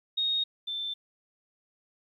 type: tone pair in turn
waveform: sine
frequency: 3729 / 3548 Hz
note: A#7 / A7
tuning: 0 / +14 cents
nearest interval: minor second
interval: 86 cents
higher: first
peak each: -25 / -31 dBFS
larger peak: first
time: 0.17-0.44 / 0.67-0.94 s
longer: neither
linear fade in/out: 10 ms
effects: 11-bit